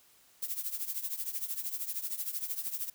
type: noise with tremolo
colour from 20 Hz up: violet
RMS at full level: -33 dBFS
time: 0.42-2.9 s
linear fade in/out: 5 ms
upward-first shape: triangle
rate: 13 Hz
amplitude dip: 85%
effects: white hiss -63 dBFS RMS until 2.94 s